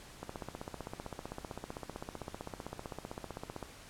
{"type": "click train", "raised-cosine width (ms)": 1, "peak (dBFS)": -26, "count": 54, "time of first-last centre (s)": [0.23, 3.627], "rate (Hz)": 15.6, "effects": ["pink hiss -53 dBFS RMS until 3.89 s", "low-pass 11000 Hz 12 dB/octave"]}